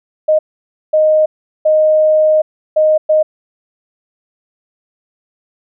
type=tone bursts at uneven times; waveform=sine; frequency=620 Hz; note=D#5; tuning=6 cents flat; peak=-7 dBFS; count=5; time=0.28-0.39 / 0.93-1.26 / 1.65-2.42 / 2.76-2.98 / 3.09-3.23 s; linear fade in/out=10 ms; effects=none